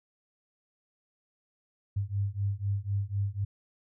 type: beating tone pair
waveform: sine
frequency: 98 / 102 Hz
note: G2 / G#2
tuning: 0 / -31 cents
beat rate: 4 Hz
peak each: -31 dBFS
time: 1.96-3.45 s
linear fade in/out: 10 ms
effects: none